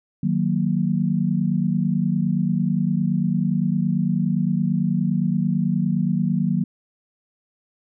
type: chord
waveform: sine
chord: D# minor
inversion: none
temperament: equal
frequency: 155.56 / 185 / 233.1 Hz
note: D#3 / F#3 / A#3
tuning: 0 / 0 / 0 cents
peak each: -23 / -21 / -24 dBFS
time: 0.23-6.64 s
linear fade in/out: 5 ms
effects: none